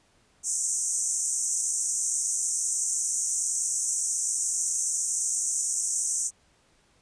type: band-pass noise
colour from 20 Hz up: white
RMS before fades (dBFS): -28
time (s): 0.43-6.31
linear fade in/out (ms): 50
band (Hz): 5900 to 9100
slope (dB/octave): 96
effects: pink hiss -64 dBFS RMS until 7.01 s + resampled to 22050 Hz